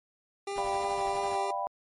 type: tone with vibrato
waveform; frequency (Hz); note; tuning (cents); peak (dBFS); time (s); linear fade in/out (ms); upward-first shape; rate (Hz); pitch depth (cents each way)
25% pulse; 396.6; G4; +20; -29; 0.47-1.51; 5; triangle; 3; 17
type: noise with tremolo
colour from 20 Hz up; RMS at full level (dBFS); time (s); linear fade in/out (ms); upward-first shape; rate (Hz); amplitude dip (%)
pink; -45; 0.56-1.36; 0; sine; 12; 55
type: chord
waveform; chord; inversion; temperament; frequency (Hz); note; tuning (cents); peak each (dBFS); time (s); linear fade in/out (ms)
sine; G dominant seventh; second; equal with one note detuned; 592.1 / 698.5 / 784 / 987.8; D5 / F5 / G5 / B5; +14 / 0 / 0 / 0; -37 / -36 / -34 / -34; 0.58-1.67; 0
effects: MP3 48 kbps